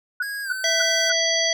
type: tone bursts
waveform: sine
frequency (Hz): 1472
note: F#6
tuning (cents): -9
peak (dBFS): -20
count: 4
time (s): 0.2-1.122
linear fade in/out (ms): 5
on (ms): 28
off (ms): 270
type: tone with pitch glide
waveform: square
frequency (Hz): 1647 to 1527.9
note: G#6 to G6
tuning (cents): -15 to -45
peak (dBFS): -28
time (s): 0.22-1.1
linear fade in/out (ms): 5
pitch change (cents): -130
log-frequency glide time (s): 0.43-0.5
type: harmonic tone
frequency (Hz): 659.3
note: E5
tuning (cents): 0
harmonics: 1 / 3 / 5 / 7 / 9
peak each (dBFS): -25 / -25 / -25 / -25 / -25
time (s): 0.64-1.53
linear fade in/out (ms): 2
effects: none